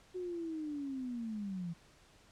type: linear sweep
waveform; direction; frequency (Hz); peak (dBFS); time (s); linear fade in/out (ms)
sine; down; 370 to 164.3; -37; 0.14-1.74; 20
effects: pink hiss -63 dBFS RMS until 2.31 s + low-pass 8000 Hz 12 dB/octave